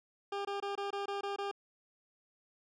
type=tone bursts; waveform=20% pulse; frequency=400.7 Hz; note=G4; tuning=38 cents sharp; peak=-30 dBFS; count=8; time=0.32-1.514 s; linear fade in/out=5 ms; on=130 ms; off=22 ms; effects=low-pass 4000 Hz 12 dB/octave